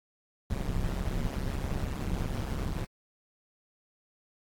brown noise with amplitude modulation, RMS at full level -28 dBFS, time 0.5-2.85 s, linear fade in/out 5 ms, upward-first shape sine, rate 136 Hz, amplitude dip 90%, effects AAC 64 kbps

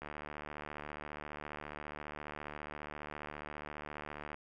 click train, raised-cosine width 0.5 ms, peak -28 dBFS, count 324, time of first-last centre 0.02-4.344 s, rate 74.7 Hz, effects none

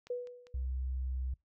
clicks, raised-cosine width 0.2 ms, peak -34 / -41 / -40 dBFS, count 3, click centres 0.07 / 0.272 / 0.469 s
sine tone with exponential decay, 491 Hz, B4, 10 cents flat, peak -31 dBFS, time 0.1-0.66 s, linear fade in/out 5 ms, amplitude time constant 120 ms
sine tone, 64.4 Hz, C2, 27 cents flat, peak -33 dBFS, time 0.54-1.34 s, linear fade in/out 5 ms
effects noise-tail reverb RT60 0.2 s tail -25 dB re dry

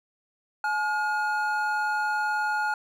triangle tone pair together, 849.7 / 1429 Hz, G#5 / F6, +39 / +39 cents, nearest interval major sixth, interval 900 cents, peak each -25 dBFS, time 0.64-2.74 s, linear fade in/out 2 ms, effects none

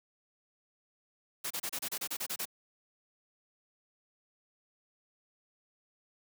white noise bursts, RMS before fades -36 dBFS, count 11, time 1.44-2.455 s, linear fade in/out 10 ms, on 65 ms, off 30 ms, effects high-pass 150 Hz 12 dB/octave

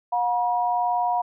sine tone pair together, 719 / 960.6 Hz, F#5 / B5, -50 / -48 cents, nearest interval perfect fourth, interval 502 cents, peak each -22 / -24 dBFS, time 0.12-1.22 s, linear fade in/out 10 ms, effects none

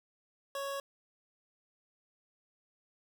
25% pulse tone, 554.4 Hz, C#5, in tune, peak -32 dBFS, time 0.55-0.8 s, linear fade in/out 2 ms, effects none

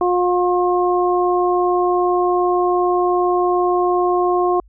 harmonic tone, 357.4 Hz, F4, 40 cents sharp, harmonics 1 / 2 / 3, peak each -16 / -19 / -21 dBFS, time 0.01-4.6 s, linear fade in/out 2 ms, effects added 50 Hz sine -45 dBFS peak until 4.68 s

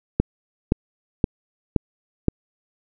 click train, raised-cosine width 3 ms, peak -3 dBFS, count 5, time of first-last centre 0.2-2.283 s, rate 1.92 Hz, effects none

